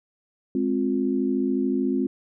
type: tone cluster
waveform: sine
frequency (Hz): 209.3 / 263.1 / 354.4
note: G#3 / C4 / F4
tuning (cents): +14 / +10 / +25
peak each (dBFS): -27 / -23 / -27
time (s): 0.55-2.07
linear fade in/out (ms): 2
effects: none